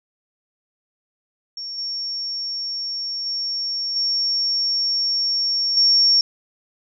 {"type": "tone with level steps", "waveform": "sine", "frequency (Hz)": 5500, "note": "F8", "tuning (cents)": -27, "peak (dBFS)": [-28, -24, -22, -18, -12], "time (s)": [1.57, 6.21], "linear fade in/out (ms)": 2, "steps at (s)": [1.78, 3.26, 3.96, 5.77], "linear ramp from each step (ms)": 2, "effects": []}